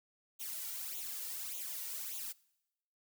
blue noise with flanger, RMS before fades -42 dBFS, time 0.39-2.33 s, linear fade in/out 20 ms, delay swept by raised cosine 0.29 to 2.19 ms, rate 1.7 Hz, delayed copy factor +0.8, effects noise-tail reverb RT60 0.9 s tail -23 dB re dry

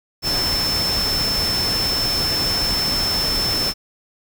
sine tone in noise, 5300 Hz, E8, 9 cents sharp, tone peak -19 dBFS, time 0.22-3.74 s, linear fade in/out 50 ms, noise pink, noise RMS -25 dBFS, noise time 0.22-3.74 s, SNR +3 dB, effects none

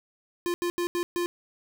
square tone bursts at uneven times, 349.2 Hz, F4, in tune, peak -26 dBFS, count 5, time 0.46-0.54 / 0.62-0.7 / 0.78-0.87 / 0.95-1.03 / 1.16-1.26 s, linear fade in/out 0 ms, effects none

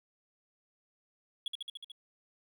triangle tone with echo, 3347 Hz, G#7, 13 cents sharp, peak -31 dBFS, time 1.46-1.48 s, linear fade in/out 2 ms, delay 73 ms, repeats 6, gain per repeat -2 dB, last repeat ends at 1.918 s, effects none

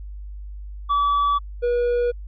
triangle tone pair in turn, 1148 / 482.7 Hz, D6 / B4, -40 / -40 cents, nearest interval octave + minor third, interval 1500 cents, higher first, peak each -15 / -16 dBFS, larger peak first, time 0.89-1.39 / 1.62-2.12 s, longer neither, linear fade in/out 20 ms, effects added 50 Hz sine -32 dBFS peak until 2.27 s + resampled to 11025 Hz

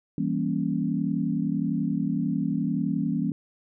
sine chord, E diminished seventh, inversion none, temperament equal with one note detuned, 164.81 / 196 / 235.5 / 277.2 Hz, E3 / G3 / Bb3 / Db4, 0 / 0 / +18 / 0 cents, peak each -29 / -29 / -29 / -29 dBFS, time 0.18-3.32 s, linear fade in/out 2 ms, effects none

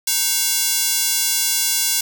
square tone with high-pass filter, 310 Hz, D#4, 6 cents flat, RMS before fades -19 dBFS, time 0.07-2.01 s, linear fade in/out 5 ms, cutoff 5300 Hz, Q 0.71, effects none

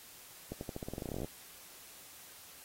accelerating click train, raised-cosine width 2 ms, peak -26 dBFS, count 19, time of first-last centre 0.52-1.246 s, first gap 91 ms, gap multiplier 0.89, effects white hiss -54 dBFS RMS until 2.64 s + AAC 48 kbps

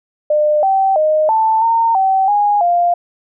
sine tone with pitch steps, 602 / 773 / 618 / 884 / 915 / 768 / 824 / 698 Hz, D5 / G5 / D#5 / A5 / A#5 / G5 / G#5 / F5, +43 / -24 / -12 / +8 / -32 / -36 / -14 / -1 cents, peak -10 dBFS, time 0.3-2.94 s, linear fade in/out 5 ms, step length 330 ms, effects none

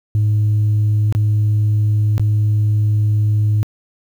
sine tone with dropouts, 105.8 Hz, G#2, 33 cents sharp, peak -10 dBFS, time 0.15-3.63 s, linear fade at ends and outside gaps 0 ms, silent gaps 1.125-1.15 / 2.18-2.196 s, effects tanh soft clip ceiling -10 dBFS + 8-bit

